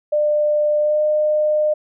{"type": "tone with pitch glide", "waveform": "sine", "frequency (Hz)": [598, 607], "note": ["D5", "D#5"], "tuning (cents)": [31, -43], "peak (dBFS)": -14, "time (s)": [0.12, 1.74], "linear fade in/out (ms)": 10, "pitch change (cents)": 26, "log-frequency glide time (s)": [0.78, 1.02], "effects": []}